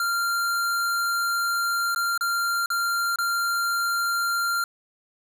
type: tone with dropouts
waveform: square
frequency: 1387 Hz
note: F6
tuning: 12 cents flat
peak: -23 dBFS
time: 0-4.64 s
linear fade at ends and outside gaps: 2 ms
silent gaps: 1.948-1.96 / 2.177-2.209 / 2.66-2.702 / 3.159-3.186 s
effects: none